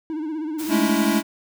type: tone with vibrato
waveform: triangle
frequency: 311.6 Hz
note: D#4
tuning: 3 cents sharp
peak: -23 dBFS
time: 0.1-0.9 s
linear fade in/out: 0 ms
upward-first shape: sine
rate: 16 Hz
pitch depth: 78 cents each way
type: noise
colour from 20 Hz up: white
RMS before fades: -35 dBFS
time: 0.58-1.22 s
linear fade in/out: 20 ms
type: chord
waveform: square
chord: A major seventh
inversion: third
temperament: equal with one note detuned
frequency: 207.7 / 220 / 284.5 / 329.6 Hz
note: G#3 / A3 / C#4 / E4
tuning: 0 / 0 / +45 / 0 cents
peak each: -24 dBFS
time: 0.68-1.23 s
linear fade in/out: 50 ms
effects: none